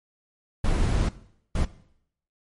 brown noise bursts at uneven times, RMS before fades -22 dBFS, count 2, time 0.64-1.09 / 1.55-1.65 s, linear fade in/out 5 ms, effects noise-tail reverb RT60 0.7 s tail -17 dB re dry + MP3 48 kbps

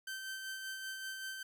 sawtooth tone with tremolo, 1549 Hz, G6, 21 cents flat, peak -36 dBFS, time 0.07-1.43 s, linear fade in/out 5 ms, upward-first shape sine, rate 5.2 Hz, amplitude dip 35%, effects none

